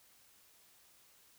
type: silence
effects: white hiss -65 dBFS RMS until 1.38 s